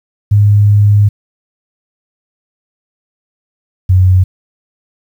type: tone pair in turn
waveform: sine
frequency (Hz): 103.1 / 92.57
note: G#2 / F#2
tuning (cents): -12 / +1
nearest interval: major second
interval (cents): 187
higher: first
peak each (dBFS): -4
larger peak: neither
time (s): 0.31-1.09 / 3.89-4.24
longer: first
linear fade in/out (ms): 10
effects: 7-bit